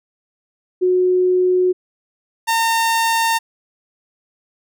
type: tone pair in turn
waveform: sine / sawtooth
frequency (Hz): 365.4 / 911.2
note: F#4 / A#5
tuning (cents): -22 / -40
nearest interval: octave + major third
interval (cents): 1582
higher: second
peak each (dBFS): -12 / -11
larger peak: second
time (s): 0.81-1.73 / 2.47-3.39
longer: neither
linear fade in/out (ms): 20
effects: none